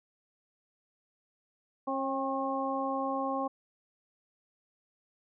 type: harmonic tone with a mistuned harmonic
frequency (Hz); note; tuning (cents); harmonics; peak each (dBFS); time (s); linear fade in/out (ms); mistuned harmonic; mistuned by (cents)
270.3; C#4; -44; 1 / 2 / 3 / 4; -35 / -35 / -35 / -35; 1.87-3.48; 10; 3; -26
effects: none